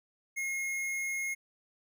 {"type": "tone with hard clipping", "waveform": "sine", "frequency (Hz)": 2154, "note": "C7", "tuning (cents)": 50, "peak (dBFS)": -33, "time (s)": [0.36, 1.35], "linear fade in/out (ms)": 20, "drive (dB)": 17, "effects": []}